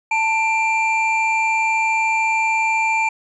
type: tone pair together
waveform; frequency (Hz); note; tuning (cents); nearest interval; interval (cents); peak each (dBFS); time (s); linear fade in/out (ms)
triangle; 887 / 2368; A5 / D7; +14 / +14; octave + perfect fourth; 1700; -17; 0.11-3.09; 5
effects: resampled to 24000 Hz